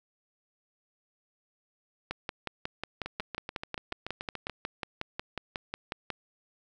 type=two click trains; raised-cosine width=0.3 ms; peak=-17 / -20 dBFS; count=23 / 11; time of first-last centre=2.11-6.103 / 3.06-4.497 s; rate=5.51 / 6.96 Hz; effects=none